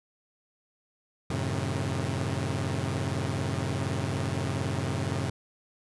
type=chord; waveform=sawtooth; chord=F# diminished seventh; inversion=none; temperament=equal with one note detuned; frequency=92.5 / 110 / 134.1 / 155.56 Hz; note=F#2 / A2 / C3 / Eb3; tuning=0 / 0 / +43 / 0 cents; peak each=-29 / -30 / -28 / -33 dBFS; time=1.3-5.3 s; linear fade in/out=5 ms; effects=resampled to 24000 Hz